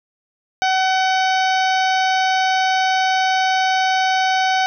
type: harmonic tone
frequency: 755 Hz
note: F#5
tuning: 35 cents sharp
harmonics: 1 / 2 / 3 / 4 / 5 / 6 / 7 / 8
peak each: -16 / -22 / -26 / -28 / -30 / -32 / -33 / -34 dBFS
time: 0.62-4.66 s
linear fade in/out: 0 ms
effects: none